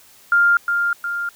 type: tone with echo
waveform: sine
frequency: 1400 Hz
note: F6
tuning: 4 cents sharp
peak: -11 dBFS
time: 0.32-0.57 s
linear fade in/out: 2 ms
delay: 360 ms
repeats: 2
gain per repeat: -5 dB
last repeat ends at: 1.29 s
effects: white hiss -49 dBFS RMS until 1.35 s